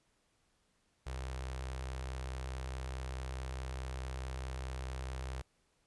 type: tone with notch filter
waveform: sawtooth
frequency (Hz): 64.7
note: C2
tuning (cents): -19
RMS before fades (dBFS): -41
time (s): 1.06-5.42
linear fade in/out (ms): 10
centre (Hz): 230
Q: 0.77
effects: pink hiss -75 dBFS RMS until 5.86 s + resampled to 24000 Hz